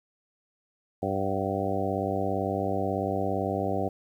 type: harmonic tone with a mistuned harmonic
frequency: 98 Hz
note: G2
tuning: in tune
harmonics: 1 / 2 / 3 / 4 / 5 / 6 / 7 / 8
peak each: -34 / -34 / -34 / -34 / -34 / -34 / -34 / -34 dBFS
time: 1.02-3.89 s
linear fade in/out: 10 ms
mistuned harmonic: 8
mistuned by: -47 cents
effects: 10-bit